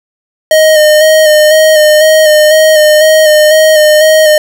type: tone with vibrato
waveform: square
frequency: 618 Hz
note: D#5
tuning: 12 cents flat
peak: -3 dBFS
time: 0.51-4.38 s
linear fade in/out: 2 ms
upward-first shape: square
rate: 2 Hz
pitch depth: 24 cents each way
effects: none